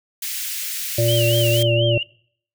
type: high-pass noise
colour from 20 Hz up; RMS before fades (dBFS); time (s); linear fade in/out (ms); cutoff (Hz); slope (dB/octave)
white; -27; 0.22-1.63; 5; 1900; 24
type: harmonic tone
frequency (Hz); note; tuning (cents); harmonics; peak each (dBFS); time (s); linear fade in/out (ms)
116.54; A#2; 0; 1 / 3 / 5; -18 / -24 / -19; 0.98-1.98; 5
type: tone with vibrato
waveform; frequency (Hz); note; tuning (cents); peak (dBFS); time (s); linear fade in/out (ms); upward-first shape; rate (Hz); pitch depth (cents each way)
sine; 2947; F#7; -8; -22; 1.08-2.03; 2; sine; 4.2; 140
effects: noise-tail reverb RT60 0.6 s tail -24 dB re dry